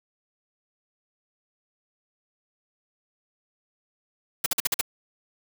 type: noise bursts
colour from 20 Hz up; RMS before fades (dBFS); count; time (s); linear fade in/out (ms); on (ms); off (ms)
white; -23; 6; 4.44-4.812; 5; 22; 48
effects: none